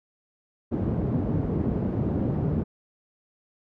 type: band-pass noise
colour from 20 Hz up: pink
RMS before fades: -26 dBFS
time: 0.71-2.64 s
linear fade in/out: 20 ms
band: 100 to 320 Hz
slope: 12 dB/octave
effects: none